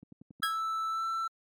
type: click train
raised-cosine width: 5 ms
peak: -26 dBFS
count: 5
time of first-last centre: 0.03-0.4 s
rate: 10.8 Hz
type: tone with pitch glide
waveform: triangle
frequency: 1318 to 1335.6 Hz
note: E6 to E6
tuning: -1 to +22 cents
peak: -28 dBFS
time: 0.42-1.28 s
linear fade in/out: 10 ms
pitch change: +23 cents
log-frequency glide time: 0.89-1.05 s
type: tone with exponential decay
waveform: 25% pulse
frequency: 1643 Hz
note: G#6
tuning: 19 cents flat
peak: -22 dBFS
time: 0.43-0.62 s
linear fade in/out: 2 ms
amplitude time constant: 40 ms
effects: high-pass 300 Hz 12 dB/octave + MP3 96 kbps